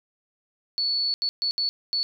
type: tone bursts at uneven times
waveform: sine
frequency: 4435 Hz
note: C#8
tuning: in tune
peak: -22 dBFS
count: 5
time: 0.78-1.14 / 1.22-1.29 / 1.42-1.51 / 1.58-1.69 / 1.93-2.03 s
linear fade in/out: 0 ms
effects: none